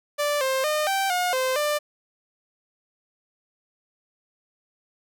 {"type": "tone with pitch steps", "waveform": "sawtooth", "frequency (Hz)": [586, 528, 608, 779, 719, 518, 594], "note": ["D5", "C5", "D#5", "G5", "F#5", "C5", "D5"], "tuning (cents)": [-4, 16, -40, -11, -50, -17, 20], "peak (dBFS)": -18, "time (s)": [0.18, 1.79], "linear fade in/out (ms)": 20, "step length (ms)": 230, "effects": []}